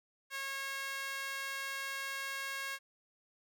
sawtooth tone with high-pass filter, 545 Hz, C#5, 29 cents flat, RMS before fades -40 dBFS, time 0.3-2.79 s, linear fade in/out 50 ms, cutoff 1600 Hz, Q 1.8, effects none

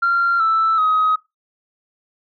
sine tone with pitch steps, 1382 / 1321.1 / 1262.9 Hz, F6 / E6 / D#6, -19 / +3 / +25 cents, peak -12 dBFS, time 0.02-1.16 s, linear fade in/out 10 ms, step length 380 ms, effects noise-tail reverb RT60 0.2 s tail -20 dB re dry + tanh soft clip ceiling -10 dBFS

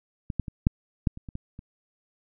clicks, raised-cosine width 5 ms, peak -18 / -13 / -22 / -6 / -9 / -27 / -26 / -21 / -28 dBFS, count 9, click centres 0.302 / 0.397 / 0.482 / 0.669 / 1.072 / 1.174 / 1.288 / 1.354 / 1.591 s, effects none

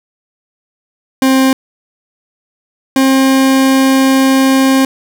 40% pulse tone pair in turn, 264.4 / 266.7 Hz, C4 / C4, +18 / +33 cents, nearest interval unison, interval 15 cents, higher second, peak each -6 dBFS, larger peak neither, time 1.22-1.53 / 2.96-4.85 s, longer second, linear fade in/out 2 ms, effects none

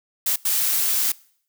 blue noise bursts at uneven times, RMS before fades -21 dBFS, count 2, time 0.26-0.36 / 0.45-1.12 s, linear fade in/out 5 ms, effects noise-tail reverb RT60 0.6 s tail -23 dB re dry

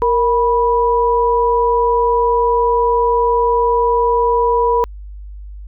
sine tone pair together, 465.7 / 980 Hz, A#4 / B5, -2 / -14 cents, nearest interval octave + minor second, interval 1288 cents, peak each -14 dBFS, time 0.02-4.84 s, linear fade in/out 0 ms, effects added 50 Hz sine -29 dBFS peak until 5.67 s

